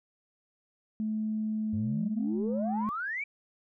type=tone with pitch glide; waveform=sine; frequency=216.4 to 214.7 Hz; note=A3 to A3; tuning=-29 to -42 cents; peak=-28 dBFS; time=1-2.89 s; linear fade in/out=0 ms; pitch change=-13 cents; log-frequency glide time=1.63-2.32 s
type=exponential sweep; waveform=sine; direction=up; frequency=92.3 to 2361 Hz; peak=-31 dBFS; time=1.73-3.24 s; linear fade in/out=5 ms
effects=tanh soft clip ceiling -21 dBFS